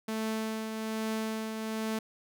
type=tone with tremolo; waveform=sawtooth; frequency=220 Hz; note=A3; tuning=in tune; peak=-26 dBFS; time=0.08-1.99 s; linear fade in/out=5 ms; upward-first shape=triangle; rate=1.2 Hz; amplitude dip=45%; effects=none